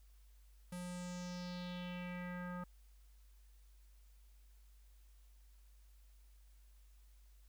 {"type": "tone with low-pass filter sweep", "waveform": "square", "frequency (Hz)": 178.5, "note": "F3", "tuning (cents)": 38, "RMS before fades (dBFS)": -45, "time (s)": [0.72, 2.64], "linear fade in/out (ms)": 5, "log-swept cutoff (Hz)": [11000, 1300], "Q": 3.4, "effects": ["added 50 Hz sine -60 dBFS peak until 7.48 s", "white hiss -75 dBFS RMS until 7.48 s"]}